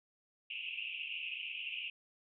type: band-pass noise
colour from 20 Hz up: pink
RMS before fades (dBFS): -42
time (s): 0.5-1.9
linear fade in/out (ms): 5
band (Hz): 2500 to 2900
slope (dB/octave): 96
effects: none